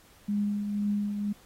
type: tone with tremolo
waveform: sine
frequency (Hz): 205.5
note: G#3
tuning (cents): -18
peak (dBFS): -24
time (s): 0.28-1.33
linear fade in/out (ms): 10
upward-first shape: triangle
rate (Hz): 2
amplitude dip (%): 50
effects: pink hiss -58 dBFS RMS until 1.45 s + AAC 48 kbps